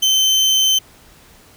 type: tone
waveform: 30% pulse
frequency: 3086 Hz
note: G7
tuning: 28 cents flat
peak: -9 dBFS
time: 0.02-0.79 s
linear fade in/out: 10 ms
effects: pink hiss -47 dBFS RMS until 1.56 s